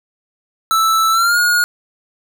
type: tone with pitch glide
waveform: square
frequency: 1318.5 to 1437.8 Hz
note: E6 to F6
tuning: 0 to +50 cents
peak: -12 dBFS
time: 0.71-1.64 s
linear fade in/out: 0 ms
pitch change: +150 cents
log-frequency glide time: 1.11-1.38 s
effects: none